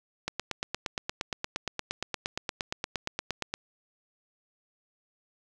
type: click train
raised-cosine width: 0.2 ms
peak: -13 dBFS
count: 29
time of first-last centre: 0.28-3.54 s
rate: 8.59 Hz
effects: none